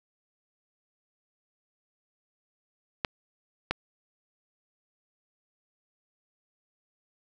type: clicks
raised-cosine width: 0.3 ms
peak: -10 dBFS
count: 2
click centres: 3.048 / 3.71 s
effects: none